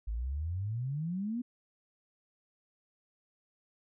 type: exponential sweep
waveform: sine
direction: up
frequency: 51.5 to 251.1 Hz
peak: -32 dBFS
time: 0.07-1.42 s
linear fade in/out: 10 ms
effects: none